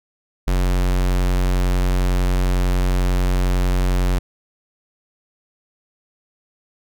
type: tone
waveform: square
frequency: 45.53 Hz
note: F#1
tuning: 27 cents flat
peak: -16 dBFS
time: 0.47-4.19 s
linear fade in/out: 10 ms
effects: none